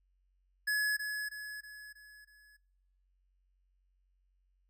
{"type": "tone with echo", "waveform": "square", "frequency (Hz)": 1696, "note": "G#6", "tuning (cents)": 36, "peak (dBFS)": -30, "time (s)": [0.67, 0.97], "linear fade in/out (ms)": 10, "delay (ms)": 320, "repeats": 5, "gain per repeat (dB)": -6, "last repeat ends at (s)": 2.57, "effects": ["noise-tail reverb RT60 1.0 s tail -25 dB re dry", "added 46 Hz sine -70 dBFS peak until 4.69 s"]}